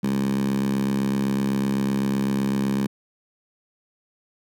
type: tone with high-pass filter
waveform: 10% pulse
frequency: 67.9 Hz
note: C#2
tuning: 35 cents flat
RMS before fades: -23 dBFS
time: 0.03-2.87 s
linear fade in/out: 10 ms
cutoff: 180 Hz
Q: 6.4
effects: none